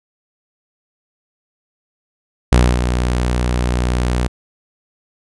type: tone with ADSR envelope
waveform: sawtooth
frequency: 61.1 Hz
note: B1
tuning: 18 cents flat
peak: -3 dBFS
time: 2.52-4.28 s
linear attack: 4 ms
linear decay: 250 ms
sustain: -8 dB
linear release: 16 ms
effects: resampled to 24000 Hz